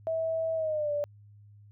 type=tone with pitch glide; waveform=sine; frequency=649 to 584.9 Hz; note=E5 to D5; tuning=-27 to -7 cents; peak=-27 dBFS; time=0.07-1.04 s; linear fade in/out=0 ms; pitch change=-180 cents; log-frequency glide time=0.55-0.92 s; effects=added 103 Hz sine -51 dBFS peak until 1.71 s